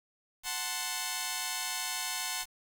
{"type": "chord", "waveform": "5% pulse", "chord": "F# diminished", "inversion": "none", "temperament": "equal", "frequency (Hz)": [740, 880, 1046.5], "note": ["F#5", "A5", "C6"], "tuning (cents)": [0, 0, 0], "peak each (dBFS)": [-26, -26, -25], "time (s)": [0.43, 2.46], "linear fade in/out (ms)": 50, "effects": ["8-bit"]}